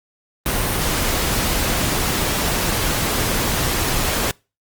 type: noise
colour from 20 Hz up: pink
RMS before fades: -20 dBFS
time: 0.46-4.31 s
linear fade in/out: 0 ms
effects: noise-tail reverb RT60 0.3 s tail -26 dB re dry + Opus 32 kbps